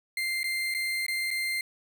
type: tone with dropouts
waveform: 35% pulse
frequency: 2093 Hz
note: C7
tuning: in tune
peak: -26 dBFS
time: 0.17-1.61 s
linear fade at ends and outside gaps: 2 ms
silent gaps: 0.432-0.441 / 0.741-0.747 / 1.065-1.082 / 1.306-1.311 s
effects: none